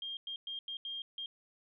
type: tone bursts at uneven times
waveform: sine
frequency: 3212 Hz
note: G7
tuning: 41 cents sharp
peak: -38 dBFS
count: 6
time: 0.02-0.17 / 0.27-0.36 / 0.47-0.59 / 0.68-0.77 / 0.85-1.02 / 1.18-1.26 s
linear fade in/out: 2 ms
effects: none